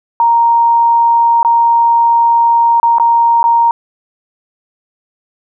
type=tone with dropouts; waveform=sine; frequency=932.3 Hz; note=A#5; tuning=in tune; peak=-6 dBFS; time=0.2-3.71 s; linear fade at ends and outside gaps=1 ms; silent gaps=1.43-1.448 / 2.8-2.83 / 2.984-2.998 / 3.43-3.44 s; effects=none